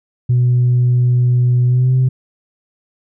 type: tone with pitch glide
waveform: sine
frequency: 123.47 to 128.94 Hz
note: B2 to C3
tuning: 0 to -25 cents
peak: -8 dBFS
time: 0.29-2.09 s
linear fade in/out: 10 ms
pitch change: +75 cents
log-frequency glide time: 1.66-1.93 s
effects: tanh soft clip ceiling -7 dBFS